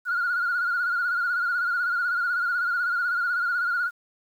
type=tone with vibrato; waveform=sine; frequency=1428 Hz; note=F6; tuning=38 cents sharp; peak=-21 dBFS; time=0.05-3.91 s; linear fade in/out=50 ms; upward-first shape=sine; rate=16 Hz; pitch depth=63 cents each way; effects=tanh soft clip ceiling -19 dBFS + 9-bit